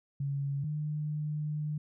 sine tone pair in turn, 140 / 150.83 Hz, C#3 / D3, +18 / +47 cents, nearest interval minor second, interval 129 cents, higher second, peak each -30 / -31 dBFS, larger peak first, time 0.2-0.64 / 0.64-1.78 s, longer second, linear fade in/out 5 ms, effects none

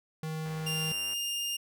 square tone, 157.7 Hz, D#3, 24 cents sharp, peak -34 dBFS, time 0.23-0.92 s, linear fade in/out 2 ms
click train, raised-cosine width 0.5 ms, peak -33 dBFS, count 69, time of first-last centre 0.46-1.133 s, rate 101 Hz
sawtooth tone with pitch glide, 2794 to 2812 Hz, F7 to F7, 0 to +11 cents, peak -28 dBFS, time 0.66-1.57 s, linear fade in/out 10 ms, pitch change +11 cents, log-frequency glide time 1.04-1.14 s
effects none

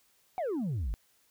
sine exponential sweep, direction down, 780 to 44.48 Hz, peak -27 dBFS, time 0.38-0.94 s, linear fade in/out 0 ms, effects tanh soft clip ceiling -29 dBFS + white hiss -68 dBFS RMS until 1.3 s

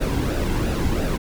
brown noise with flanger, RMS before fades -22 dBFS, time 0-1.18 s, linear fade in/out 20 ms, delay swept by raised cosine 0.91 to 1.71 ms, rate 2.9 Hz, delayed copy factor -0.55, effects none

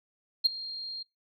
sine tone with ADSR envelope, 4214 Hz, C8, 12 cents sharp, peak -15 dBFS, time 0.44-1.03 s, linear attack 20 ms, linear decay 13 ms, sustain -20 dB, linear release 9 ms, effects noise-tail reverb RT60 0.2 s tail -25 dB re dry + tanh soft clip ceiling -15 dBFS

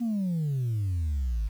sine exponential sweep, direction down, 243.2 to 49.91 Hz, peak -23 dBFS, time 0-1.49 s, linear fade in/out 20 ms, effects tanh soft clip ceiling -24 dBFS + 9-bit

